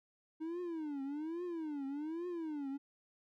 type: tone with vibrato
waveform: triangle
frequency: 311.1 Hz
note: D#4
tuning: in tune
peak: -36 dBFS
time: 0.4-2.78 s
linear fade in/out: 20 ms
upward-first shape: triangle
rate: 1.2 Hz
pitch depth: 260 cents each way
effects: none